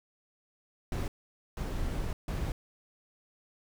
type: noise bursts at uneven times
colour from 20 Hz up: brown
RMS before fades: -33 dBFS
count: 3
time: 0.92-1.08 / 1.57-2.13 / 2.28-2.52 s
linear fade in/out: 2 ms
effects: none